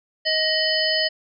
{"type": "harmonic tone with a mistuned harmonic", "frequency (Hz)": 628, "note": "D#5", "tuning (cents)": 16, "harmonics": [1, 3, 5, 7, 8], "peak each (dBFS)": [-25, -25, -25, -25, -25], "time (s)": [0.25, 1.09], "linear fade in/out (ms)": 20, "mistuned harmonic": 5, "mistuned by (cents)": -70, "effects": []}